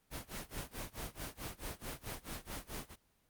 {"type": "noise with tremolo", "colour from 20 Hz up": "pink", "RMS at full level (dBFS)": -41, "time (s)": [0.1, 2.96], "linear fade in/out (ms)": 50, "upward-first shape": "sine", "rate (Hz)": 4.6, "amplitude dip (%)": 95, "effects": ["pink hiss -74 dBFS RMS until 3.29 s", "Opus 24 kbps"]}